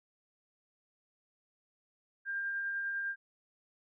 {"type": "tone with tremolo", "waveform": "sine", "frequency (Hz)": 1597, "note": "G6", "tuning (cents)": 32, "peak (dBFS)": -32, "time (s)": [2.25, 3.16], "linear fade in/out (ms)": 50, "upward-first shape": "triangle", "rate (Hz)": 10, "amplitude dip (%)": 25, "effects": []}